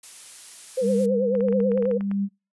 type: noise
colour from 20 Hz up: blue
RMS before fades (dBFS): -40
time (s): 0.03-1.06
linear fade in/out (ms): 5
type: tone with vibrato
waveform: sine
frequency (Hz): 493.9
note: B4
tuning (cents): 0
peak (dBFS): -20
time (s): 0.77-1.98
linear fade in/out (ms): 10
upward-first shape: triangle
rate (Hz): 9.2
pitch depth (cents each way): 130
type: tone with tremolo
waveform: sine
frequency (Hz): 198.8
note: G3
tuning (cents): +25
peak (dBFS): -21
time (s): 0.81-2.29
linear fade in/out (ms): 50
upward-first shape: triangle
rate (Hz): 1.6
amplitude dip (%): 50
type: clicks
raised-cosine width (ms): 0.5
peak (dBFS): -24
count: 12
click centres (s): 1.352 / 1.407 / 1.485 / 1.526 / 1.603 / 1.718 / 1.776 / 1.825 / 1.855 / 1.913 / 2.009 / 2.114
effects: noise-tail reverb RT60 0.3 s tail -26 dB re dry + resampled to 24000 Hz